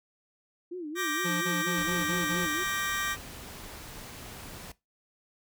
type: tone with vibrato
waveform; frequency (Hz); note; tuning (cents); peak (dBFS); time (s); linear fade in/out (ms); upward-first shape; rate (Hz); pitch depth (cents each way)
sine; 329.8; E4; +1; -34; 0.71-2.64; 10; sine; 4.3; 190
type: chord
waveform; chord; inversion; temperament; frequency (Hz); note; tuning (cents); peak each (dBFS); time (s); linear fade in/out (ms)
sawtooth; G minor; second; just; 1176 / 1568 / 1881.6; D6 / G6 / Bb6; +2 / 0 / +16; -30; 0.95-3.17; 50
type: tone bursts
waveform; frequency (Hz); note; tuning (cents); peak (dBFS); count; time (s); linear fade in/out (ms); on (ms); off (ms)
square; 175.2; F3; +6; -32; 6; 1.24-2.465; 20; 180; 29
type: noise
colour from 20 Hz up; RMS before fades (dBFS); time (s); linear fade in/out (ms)
pink; -44; 1.77-4.72; 5
effects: noise-tail reverb RT60 0.2 s tail -19 dB re dry